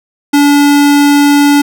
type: tone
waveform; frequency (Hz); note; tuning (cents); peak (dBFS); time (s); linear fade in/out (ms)
square; 287.6; D4; -36; -5; 0.33-1.62; 10
effects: none